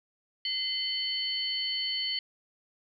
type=tone cluster; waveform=sine; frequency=2057 / 3057 / 4436 Hz; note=C7 / G7 / C#8; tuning=-30 / -44 / 0 cents; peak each=-38 / -32 / -32 dBFS; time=0.45-2.19 s; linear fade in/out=2 ms; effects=none